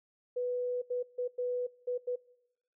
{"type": "tone bursts at uneven times", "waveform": "sine", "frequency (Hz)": 493.9, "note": "B4", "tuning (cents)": 0, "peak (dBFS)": -30, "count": 6, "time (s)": [[0.36, 0.82], [0.9, 1.03], [1.18, 1.28], [1.38, 1.67], [1.87, 1.98], [2.07, 2.16]], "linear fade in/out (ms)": 10, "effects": ["noise-tail reverb RT60 0.9 s tail -23 dB re dry"]}